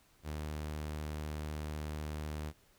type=tone; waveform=sawtooth; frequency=76 Hz; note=D#2; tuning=40 cents flat; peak=-34 dBFS; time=0.23-2.53 s; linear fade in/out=50 ms; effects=pink hiss -67 dBFS RMS until 2.78 s